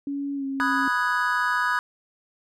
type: tone with pitch glide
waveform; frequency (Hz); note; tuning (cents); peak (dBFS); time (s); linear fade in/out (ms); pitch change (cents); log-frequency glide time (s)
sine; 281.2 to 271.6; C#4 to C#4; +25 to -35; -26; 0.07-0.88; 2; -60; 0.35-0.45
type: chord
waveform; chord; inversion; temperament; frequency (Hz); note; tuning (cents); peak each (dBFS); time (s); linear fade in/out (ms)
triangle; G# minor seventh; first; equal; 987.8 / 1244.5 / 1480 / 1661.2; B5 / D#6 / F#6 / G#6; 0 / 0 / 0 / 0; -25; 0.6-1.79; 0
effects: none